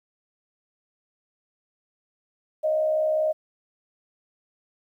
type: tone with frequency modulation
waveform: sine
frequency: 622.3 Hz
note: D#5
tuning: in tune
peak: -20 dBFS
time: 2.63-3.33 s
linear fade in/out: 20 ms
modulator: 64.7 Hz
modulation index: 0.39
effects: 10-bit